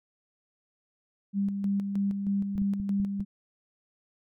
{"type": "tone with tremolo", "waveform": "sine", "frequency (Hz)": 198.9, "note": "G3", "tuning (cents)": 25, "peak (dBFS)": -24, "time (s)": [1.33, 3.25], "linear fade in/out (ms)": 50, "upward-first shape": "square", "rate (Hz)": 3.2, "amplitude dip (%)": 45}
{"type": "clicks", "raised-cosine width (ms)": 5, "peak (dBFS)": -27, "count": 5, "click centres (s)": [2.555, 2.618, 2.8, 3, 3.198]}
{"effects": []}